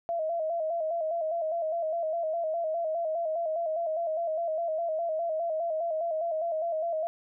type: tone with vibrato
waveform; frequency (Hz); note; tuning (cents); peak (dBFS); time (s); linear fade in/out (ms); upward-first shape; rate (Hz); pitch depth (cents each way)
sine; 654; E5; -14; -27; 0.09-7.07; 0; square; 4.9; 66
effects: none